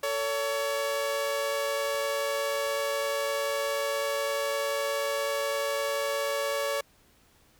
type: tone pair together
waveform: sawtooth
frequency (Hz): 447.2 / 564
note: A4 / C#5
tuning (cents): +28 / +30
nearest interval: major third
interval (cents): 402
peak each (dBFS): -31 / -24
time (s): 0.03-6.81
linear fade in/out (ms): 5
effects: pink hiss -62 dBFS RMS until 7.59 s